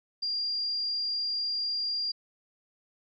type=tone; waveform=sine; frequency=4788 Hz; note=D8; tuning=33 cents sharp; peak=-28 dBFS; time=0.22-2.12 s; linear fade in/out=10 ms; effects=none